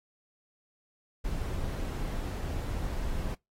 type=noise; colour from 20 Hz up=brown; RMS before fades=-33 dBFS; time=1.24-3.35 s; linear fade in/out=10 ms; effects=noise-tail reverb RT60 0.2 s tail -25 dB re dry + AAC 48 kbps